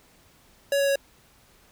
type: tone with pitch steps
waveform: square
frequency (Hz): 561 / 557.4 / 553.9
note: C#5 / C#5 / C#5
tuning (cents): +21 / +9 / -1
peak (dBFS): -21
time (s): 0.72-0.957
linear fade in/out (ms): 2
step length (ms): 79
effects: pink hiss -58 dBFS RMS until 1.71 s